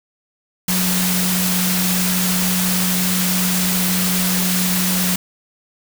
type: tone in noise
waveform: sine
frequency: 182.9 Hz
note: F#3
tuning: 20 cents flat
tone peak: -19 dBFS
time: 0.68-5.16 s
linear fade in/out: 5 ms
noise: white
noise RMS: -20 dBFS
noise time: 0.68-5.16 s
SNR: -2 dB
effects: none